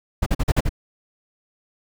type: noise bursts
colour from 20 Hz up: brown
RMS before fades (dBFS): -17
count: 6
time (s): 0.22-0.693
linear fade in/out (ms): 10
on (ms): 43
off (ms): 43
effects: none